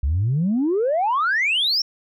sine exponential sweep, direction up, 64.2 to 5600 Hz, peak -16 dBFS, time 0.03-1.82 s, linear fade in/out 5 ms, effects tanh soft clip ceiling -14 dBFS

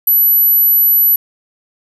sine tone, 11840 Hz, F#9, in tune, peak -6 dBFS, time 0.07-1.16 s, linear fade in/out 5 ms, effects tanh soft clip ceiling -4 dBFS + 8-bit

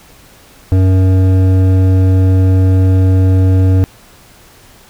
sine tone with hard clipping, 93.8 Hz, F#2, 24 cents sharp, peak -8 dBFS, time 0.72-3.84 s, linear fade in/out 0 ms, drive 11 dB, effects pink hiss -42 dBFS RMS until 4.89 s

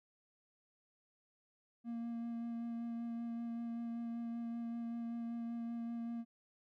triangle tone with vibrato, 233.1 Hz, A#3, in tune, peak -37 dBFS, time 1.84-6.25 s, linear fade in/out 50 ms, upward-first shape sine, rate 5.2 Hz, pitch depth 12 cents each way, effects none

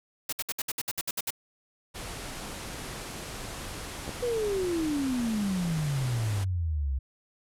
white noise bursts, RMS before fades -31 dBFS, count 11, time 0.29-1.306 s, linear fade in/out 5 ms, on 36 ms, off 62 ms
pink low-pass noise, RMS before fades -39 dBFS, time 1.94-6.45 s, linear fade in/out 20 ms, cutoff 12000 Hz, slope 48 dB/octave
clicks, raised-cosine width 2 ms, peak -24 / -22 dBFS, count 2, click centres 4.079 / 4.093 s
sine exponential sweep, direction down, 498.7 to 64 Hz, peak -26 dBFS, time 4.22-6.99 s, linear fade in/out 10 ms
effects none

